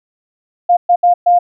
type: tone bursts at uneven times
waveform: sine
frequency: 704 Hz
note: F5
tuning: 14 cents sharp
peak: -6 dBFS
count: 4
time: 0.69-0.77 / 0.89-0.96 / 1.03-1.14 / 1.26-1.39 s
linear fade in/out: 10 ms
effects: none